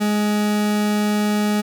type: tone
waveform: 40% pulse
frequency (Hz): 209.1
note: G#3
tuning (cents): +12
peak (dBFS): -16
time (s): 0-1.62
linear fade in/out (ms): 20
effects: none